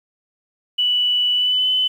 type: tone with pitch glide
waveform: sine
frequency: 2960 to 3022 Hz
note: F#7 to F#7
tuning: 0 to +36 cents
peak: -15 dBFS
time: 0.78-1.88 s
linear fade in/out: 10 ms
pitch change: +36 cents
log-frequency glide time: 1.34-1.67 s
effects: 8-bit